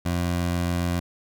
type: tone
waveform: 20% pulse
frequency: 87.31 Hz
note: F2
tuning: in tune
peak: -18 dBFS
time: 0.05-1 s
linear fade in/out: 10 ms
effects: none